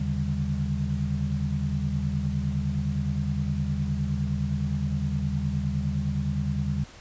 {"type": "tone cluster", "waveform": "sine", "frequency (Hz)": [78.6, 138.9, 148.6, 198.3], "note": ["D#2", "C#3", "D3", "G3"], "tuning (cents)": [18, 4, 21, 20], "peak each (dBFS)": -30, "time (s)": [0, 6.84], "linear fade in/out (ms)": 5, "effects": ["pink hiss -48 dBFS RMS until 7 s", "resampled to 16000 Hz"]}